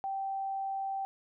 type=tone; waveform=sine; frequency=779 Hz; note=G5; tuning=11 cents flat; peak=-32 dBFS; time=0.04-1.05 s; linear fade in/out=0 ms; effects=none